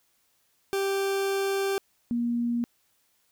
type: tone pair in turn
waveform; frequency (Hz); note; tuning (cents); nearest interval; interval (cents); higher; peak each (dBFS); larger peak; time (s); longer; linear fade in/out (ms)
40% pulse / sine; 392 / 237.4; G4 / A#3; 0 / +32; major sixth; 868; first; -24; neither; 0.73-1.78 / 2.11-2.64; first; 0
effects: white hiss -69 dBFS RMS until 3.31 s